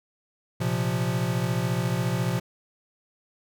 square chord, Bb suspended second, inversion none, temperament equal, 116.54 / 130.81 / 174.61 Hz, Bb2 / C3 / F3, 0 / 0 / 0 cents, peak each -29 dBFS, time 0.6-2.4 s, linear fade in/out 10 ms, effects none

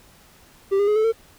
triangle tone with pitch steps, 392 / 406.1 / 420.6 / 435.7 / 451.3 Hz, G4 / G#4 / G#4 / A4 / A4, 0 / -39 / +22 / -17 / +44 cents, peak -14 dBFS, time 0.71-1.125 s, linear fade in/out 20 ms, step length 83 ms, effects pink hiss -52 dBFS RMS until 1.38 s

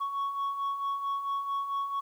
sine beating tone pair, 1108.7 / 1113.2 Hz, C#6 / C#6, 0 / +7 cents, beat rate 4.5 Hz, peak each -35 / -28 dBFS, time 0-2.01 s, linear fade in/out 20 ms, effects tanh soft clip ceiling -27 dBFS + 10-bit

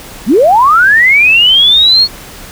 sine linear sweep, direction up, 170 to 4390 Hz, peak -3 dBFS, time 0.26-2.08 s, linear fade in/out 50 ms, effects pink hiss -30 dBFS RMS until 2.51 s

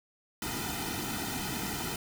pink noise with comb filter, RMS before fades -35 dBFS, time 0.42-1.96 s, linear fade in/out 2 ms, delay 1.8 ms, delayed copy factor -1, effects none

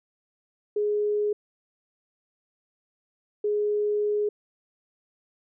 sine tone bursts at uneven times, 417.1 Hz, G#4, 7 cents sharp, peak -22 dBFS, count 2, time 0.76-1.33 / 3.44-4.29 s, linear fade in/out 5 ms, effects none

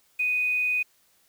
sine tone with quantisation, 2489 Hz, D#7, in tune, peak -22 dBFS, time 0.19-0.83 s, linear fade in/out 10 ms, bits 8, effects white hiss -64 dBFS RMS until 1.28 s

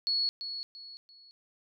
sine tone with echo, 4371 Hz, C#8, 25 cents flat, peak -26 dBFS, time 0.07-0.29 s, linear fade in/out 0 ms, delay 340 ms, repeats 3, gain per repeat -9 dB, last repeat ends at 1.31 s, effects none

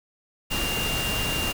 sine tone in noise, 2794 Hz, F7, in tune, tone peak -28 dBFS, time 0.5-1.53 s, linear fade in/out 20 ms, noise pink, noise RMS -28 dBFS, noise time 0.5-1.53 s, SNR -3 dB, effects none

